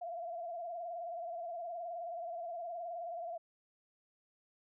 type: tone with vibrato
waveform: sine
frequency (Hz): 686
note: F5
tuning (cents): -31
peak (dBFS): -39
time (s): 0.01-3.38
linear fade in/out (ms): 10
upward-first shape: sine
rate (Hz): 19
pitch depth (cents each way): 70
effects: none